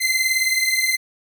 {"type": "beating tone pair", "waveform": "sawtooth", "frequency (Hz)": [2057, 2076], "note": ["C7", "C7"], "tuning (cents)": [-30, -14], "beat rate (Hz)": 19, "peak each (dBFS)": -17, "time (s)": [0, 0.97], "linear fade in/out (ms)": 20, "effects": []}